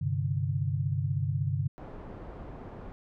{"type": "chord", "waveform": "sine", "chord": "G suspended fourth", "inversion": "none", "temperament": "just", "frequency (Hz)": [98, 130.67, 147], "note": ["G2", "C3", "D3"], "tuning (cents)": [0, -2, 2], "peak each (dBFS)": -31, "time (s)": [0.01, 1.68], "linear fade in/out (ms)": 10}
{"type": "low-pass noise", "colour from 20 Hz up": "pink", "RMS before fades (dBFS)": -43, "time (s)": [1.78, 2.92], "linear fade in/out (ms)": 0, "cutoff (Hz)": 890, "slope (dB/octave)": 12}
{"effects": []}